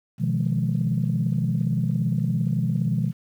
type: chord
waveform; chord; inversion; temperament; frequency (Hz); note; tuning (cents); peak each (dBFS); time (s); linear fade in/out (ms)
sine; F half-diminished seventh; second; just; 125.72 / 157.15 / 174.61 / 209.5; Cb3 / Eb3 / F3 / Ab3; +31 / +18 / 0 / +15; -24 / -25 / -26 / -28; 0.18-3.13; 50
effects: tanh soft clip ceiling -12 dBFS + 9-bit